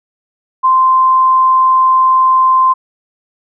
sine tone, 1041 Hz, C6, 9 cents flat, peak -6 dBFS, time 0.63-2.74 s, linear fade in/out 20 ms, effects none

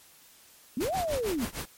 sine linear two-way sweep, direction up then down, 207.7 to 781 to 207.7 Hz, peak -27 dBFS, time 0.77-1.45 s, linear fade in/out 2 ms, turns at 0.95 s
pink noise with tremolo, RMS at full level -33 dBFS, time 0.8-1.66 s, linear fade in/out 10 ms, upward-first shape triangle, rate 6.6 Hz, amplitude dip 100%
effects white hiss -56 dBFS RMS until 1.77 s + MP3 64 kbps

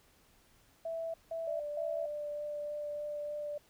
sine tone bursts, 658 Hz, E5, 3 cents flat, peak -35 dBFS, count 3, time 0.85-2.06 s, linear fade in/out 5 ms, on 290 ms, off 170 ms
sine tone with vibrato, 591 Hz, D5, 11 cents sharp, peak -36 dBFS, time 1.47-3.58 s, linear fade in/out 5 ms, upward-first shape triangle, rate 3.3 Hz, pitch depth 10 cents each way
effects pink hiss -66 dBFS RMS until 3.69 s

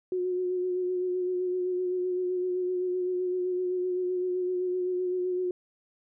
sine tone with vibrato, 363.7 Hz, F#4, 30 cents flat, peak -26 dBFS, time 0.12-5.51 s, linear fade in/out 2 ms, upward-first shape sine, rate 7.8 Hz, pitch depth 24 cents each way, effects none

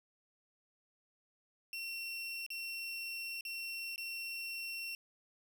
30% pulse tone with dropouts, 2721 Hz, F7, 46 cents flat, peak -37 dBFS, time 1.73-4.95 s, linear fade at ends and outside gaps 1 ms, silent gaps 2.464-2.503 / 3.409-3.451 / 3.96-3.979 s, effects none

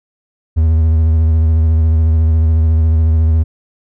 triangle tone with vibrato, 80 Hz, D#2, 49 cents sharp, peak -6 dBFS, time 0.56-3.44 s, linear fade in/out 20 ms, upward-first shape sine, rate 14 Hz, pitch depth 38 cents each way, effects none

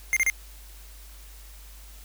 square tone bursts, 2106 Hz, C7, 11 cents sharp, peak -20 dBFS, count 3, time 0.13-0.299 s, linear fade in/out 0 ms, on 35 ms, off 32 ms, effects added 50 Hz sine -44 dBFS peak until 2.04 s + white hiss -51 dBFS RMS until 2.04 s

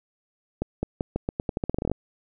accelerating click train, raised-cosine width 2 ms, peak -12 dBFS, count 17, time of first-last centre 0.62-1.916 s, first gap 210 ms, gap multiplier 0.85, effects none

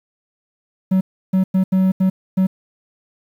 triangle tone bursts at uneven times, 188.3 Hz, F#3, 31 cents sharp, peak -10 dBFS, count 6, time 0.91-1.01 / 1.33-1.44 / 1.54-1.64 / 1.72-1.92 / 2-2.1 / 2.37-2.47 s, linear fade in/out 10 ms, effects 8-bit

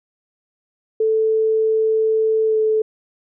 sine tone with pitch glide, 440 to 435.4 Hz, A4 to A4, 0 to -18 cents, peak -14 dBFS, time 1-2.82 s, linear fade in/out 5 ms, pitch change -18 cents, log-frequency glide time 2.46-2.57 s, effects none

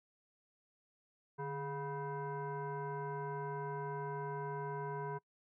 sine tone with frequency modulation, 415.3 Hz, G#4, in tune, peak -38 dBFS, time 1.38-5.19 s, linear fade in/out 20 ms, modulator 563 Hz, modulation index 1.4, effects noise-tail reverb RT60 0.1 s tail -25 dB re dry

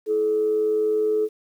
sine tone pair together, 329.6 / 429.9 Hz, E4 / A4, 0 / -40 cents, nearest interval perfect fourth, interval 460 cents, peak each -30 / -18 dBFS, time 0.06-1.29 s, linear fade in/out 50 ms, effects tanh soft clip ceiling -12 dBFS + 9-bit

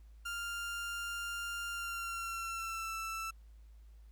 30% pulse tone with pitch glide, 1396.9 to 1327.7 Hz, F6 to E6, 0 to +12 cents, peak -35 dBFS, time 0.25-3.31 s, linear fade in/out 10 ms, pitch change -88 cents, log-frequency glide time 1.7-2.95 s, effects added 54 Hz sine -53 dBFS peak until 4.11 s + pink hiss -75 dBFS RMS until 4.11 s

